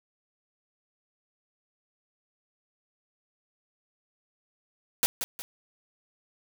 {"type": "noise with echo", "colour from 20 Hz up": "white", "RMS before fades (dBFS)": -23, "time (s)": [5.03, 5.06], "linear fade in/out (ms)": 0, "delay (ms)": 180, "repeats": 2, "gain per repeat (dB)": -8, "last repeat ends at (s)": 5.42, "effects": []}